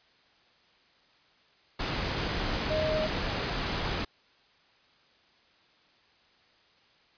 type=tone in noise; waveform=sine; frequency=622.3 Hz; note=D#5; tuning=in tune; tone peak=-27 dBFS; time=2.7-3.07 s; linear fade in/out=10 ms; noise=pink; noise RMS=-31 dBFS; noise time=1.79-4.05 s; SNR=+1 dB; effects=white hiss -63 dBFS RMS until 7.17 s + resampled to 11025 Hz